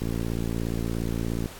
click train, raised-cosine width 3 ms, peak -16 dBFS, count 83, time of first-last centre 0.02-1.459 s, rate 57 Hz, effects pink hiss -44 dBFS RMS until 1.59 s + AAC 64 kbps

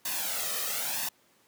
white noise with flanger, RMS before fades -32 dBFS, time 0.05-1.09 s, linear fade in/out 5 ms, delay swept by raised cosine 1.1 to 1.63 ms, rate 0.98 Hz, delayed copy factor +0.75, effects pink hiss -64 dBFS RMS until 1.47 s + high-pass 200 Hz 12 dB/octave

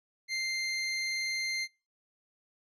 25% pulse tone, 2093 Hz, C7, in tune, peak -27 dBFS, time 0.28-1.68 s, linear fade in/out 50 ms, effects noise-tail reverb RT60 0.3 s tail -25 dB re dry + resampled to 22050 Hz

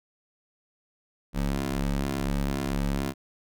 20% pulse ring-modulated tone, 69.3 Hz, C#2, in tune, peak -18 dBFS, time 1.33-3.14 s, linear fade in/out 50 ms, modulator 105 Hz, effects none

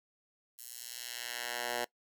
10% pulse tone with high-pass filter sweep, 120.5 Hz, B2, 42 cents flat, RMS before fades -40 dBFS, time 0.58-1.85 s, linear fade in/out 10 ms, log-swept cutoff 9600 to 570 Hz, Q 0.71, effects noise-tail reverb RT60 0.1 s tail -21 dB re dry

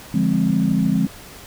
sine chord, D half-diminished seventh, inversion none, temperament equal, 146.83 / 174.61 / 207.7 / 261.6 Hz, D3 / F3 / Ab3 / C4, 0 / 0 / 0 / 0 cents, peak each -25 / -19 / -19 / -21 dBFS, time 0.14-1.07 s, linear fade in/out 5 ms, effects tanh soft clip ceiling -5 dBFS + pink hiss -40 dBFS RMS until 1.46 s

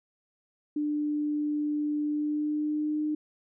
sine tone with pitch glide, 297.4 to 303.5 Hz, D4 to D#4, +22 to -43 cents, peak -26 dBFS, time 0.76-3.15 s, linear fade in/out 5 ms, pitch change +35 cents, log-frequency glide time 2.05-3.04 s, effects none

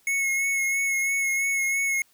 square tone with vibrato, 2185 Hz, C#7, 26 cents flat, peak -23 dBFS, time 0.07-2.02 s, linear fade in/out 2 ms, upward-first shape sine, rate 3 Hz, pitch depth 22 cents each way, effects white hiss -62 dBFS RMS until 2.13 s

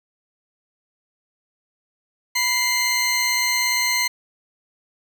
20% pulse tone pair together, 987.8 / 2093 Hz, B5 / C7, 0 / 0 cents, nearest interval octave + minor second, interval 1300 cents, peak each -21 / -14 dBFS, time 2.35-4.08 s, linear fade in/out 10 ms, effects none

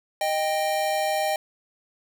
square tone pair together, 621 / 788.4 Hz, D#5 / G5, -3 / +10 cents, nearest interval major third, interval 413 cents, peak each -26 / -26 dBFS, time 0.21-1.36 s, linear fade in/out 2 ms, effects none

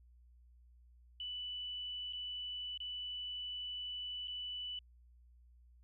sine tone with dropouts, 2976 Hz, F#7, 9 cents sharp, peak -40 dBFS, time 1.2-4.79 s, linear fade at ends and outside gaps 2 ms, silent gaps 2.126-2.132 / 2.776-2.802 / 4.274-4.28 s, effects added 60 Hz sine -60 dBFS peak until 5.83 s

